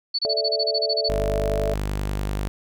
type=tone bursts; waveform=sine; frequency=4453 Hz; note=C#8; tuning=7 cents sharp; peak=-20 dBFS; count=13; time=0.14-1.088 s; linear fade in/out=10 ms; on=48 ms; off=27 ms
type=chord; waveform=sine; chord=A suspended fourth; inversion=none; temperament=just; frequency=440 / 586.7 / 660 Hz; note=A4 / D5 / E5; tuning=0 / -2 / +2 cents; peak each=-27 dBFS; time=0.25-1.74 s; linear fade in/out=0 ms
type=tone; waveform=sawtooth; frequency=50.3 Hz; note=G1; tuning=45 cents sharp; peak=-20 dBFS; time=1.09-2.48 s; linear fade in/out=0 ms
effects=none